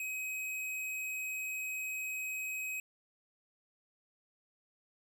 square tone, 2533 Hz, D#7, 30 cents sharp, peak -37 dBFS, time 0-2.8 s, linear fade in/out 2 ms, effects none

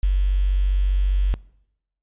sine tone with quantisation, 47.45 Hz, F#1, 44 cents sharp, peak -15 dBFS, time 0.03-1.34 s, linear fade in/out 0 ms, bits 7, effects noise-tail reverb RT60 0.8 s tail -23 dB re dry + resampled to 8000 Hz

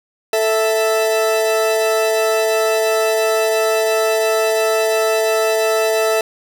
40% pulse tone pair together, 440.5 / 659.3 Hz, A4 / E5, +2 / 0 cents, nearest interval perfect fifth, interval 698 cents, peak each -16 dBFS, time 0.33-6.21 s, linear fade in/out 2 ms, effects none

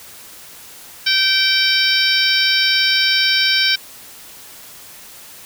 harmonic tone with a mistuned harmonic, 774 Hz, G5, 22 cents flat, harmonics 2 / 3 / 4 / 5 / 6 / 7, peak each -20 / -20 / -20 / -20 / -20 / -20 dBFS, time 1.06-3.76 s, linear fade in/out 10 ms, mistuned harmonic 5, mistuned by -23 cents, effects white hiss -39 dBFS RMS until 5.45 s

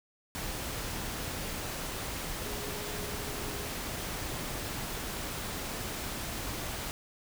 sine tone in noise, 415.3 Hz, G#4, in tune, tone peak -44 dBFS, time 2.42-3.67 s, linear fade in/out 0 ms, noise pink, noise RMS -37 dBFS, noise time 0.35-6.91 s, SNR -10 dB, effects none

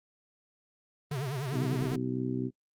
square tone with vibrato, 136.8 Hz, C#3, 23 cents flat, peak -31 dBFS, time 1.11-1.96 s, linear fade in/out 5 ms, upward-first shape triangle, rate 10 Hz, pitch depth 200 cents each way
harmonic tone, 63.6 Hz, C2, 48 cents flat, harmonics 2 / 3 / 4 / 5 / 6, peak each -35 / -40 / -33 / -38 / -37 dBFS, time 1.51-2.51 s, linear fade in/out 50 ms
effects noise-tail reverb RT60 0.1 s tail -25 dB re dry + Opus 32 kbps

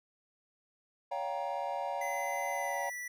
triangle chord, G half-diminished seventh, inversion second, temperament just, 564.5 / 705.6 / 784 / 940.8 Hz, Db5 / F5 / G5 / Bb5, +31 / +18 / 0 / +16 cents, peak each -37 dBFS, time 1.11-2.9 s, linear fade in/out 10 ms
square tone with pitch glide, 2036 to 1962.1 Hz, C7 to B6, -48 to -12 cents, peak -39 dBFS, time 2.01-3.08 s, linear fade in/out 5 ms, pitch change -64 cents, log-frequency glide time 2.51-2.84 s
effects none

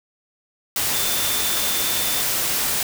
sine tone in noise, 3551 Hz, A7, 15 cents sharp, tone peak -29 dBFS, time 0.93-2.22 s, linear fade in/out 2 ms, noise white, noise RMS -22 dBFS, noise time 0.76-2.83 s, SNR -10 dB, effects none

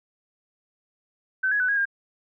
sine tone with pitch steps, 1531 / 1670 / 1499 / 1646 / 1609 Hz, G6 / G#6 / F#6 / G#6 / G6, -41 / +9 / +22 / -16 / +45 cents, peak -20 dBFS, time 1.43-1.855 s, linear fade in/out 10 ms, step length 85 ms, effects none

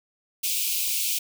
white high-pass noise, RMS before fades -26 dBFS, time 0.43-1.19 s, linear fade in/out 10 ms, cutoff 2300 Hz, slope 96 dB/octave, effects none

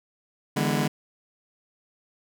sawtooth chord, E dominant seventh, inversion third, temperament just, 148.33 / 164.81 / 206 / 247.2 Hz, D3 / E3 / G#3 / B3, +18 / 0 / -14 / +2 cents, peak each -23 / -26 / -23 / -25 dBFS, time 0.56-0.88 s, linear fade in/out 10 ms, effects none

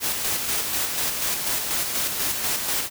white noise with tremolo, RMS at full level -24 dBFS, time 0-2.9 s, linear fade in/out 50 ms, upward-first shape square, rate 4.1 Hz, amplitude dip 35%, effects none

